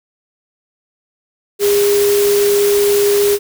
sine tone in noise, 407.5 Hz, G#4, 33 cents flat, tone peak -10 dBFS, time 1.59-3.39 s, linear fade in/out 50 ms, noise white, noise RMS -21 dBFS, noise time 1.59-3.39 s, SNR +8 dB, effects none

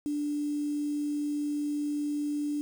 sine tone with quantisation, 293.7 Hz, D4, in tune, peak -28 dBFS, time 0.06-2.61 s, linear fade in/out 0 ms, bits 8, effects none

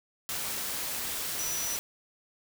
sine tone in noise, 5890 Hz, F#8, 9 cents flat, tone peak -33 dBFS, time 1.39-1.76 s, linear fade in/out 0 ms, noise white, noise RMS -34 dBFS, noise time 0.29-1.79 s, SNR -2 dB, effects none

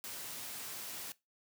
white noise, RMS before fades -44 dBFS, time 0.04-1.12 s, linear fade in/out 0 ms, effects noise-tail reverb RT60 0.2 s tail -19 dB re dry + high-pass 100 Hz 12 dB/octave

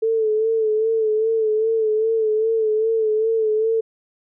sine tone with vibrato, 440 Hz, A4, in tune, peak -16 dBFS, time 0.02-3.81 s, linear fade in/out 10 ms, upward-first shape sine, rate 2.5 Hz, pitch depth 46 cents each way, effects none

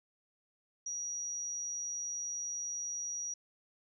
sine tone, 5770 Hz, F#8, 44 cents flat, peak -36 dBFS, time 0.86-3.34 s, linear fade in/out 5 ms, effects none

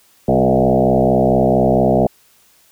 sine tone with frequency modulation, 420 Hz, G#4, 19 cents sharp, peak -10 dBFS, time 0.28-2.07 s, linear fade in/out 5 ms, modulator 64.4 Hz, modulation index 4.6, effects white hiss -53 dBFS RMS until 2.71 s

